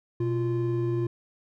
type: tone pair together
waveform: triangle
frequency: 122.5 / 346.5 Hz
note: B2 / F4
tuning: -14 / -14 cents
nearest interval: octave + tritone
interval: 1800 cents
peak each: -25 dBFS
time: 0.2-1.07 s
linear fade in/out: 5 ms
effects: none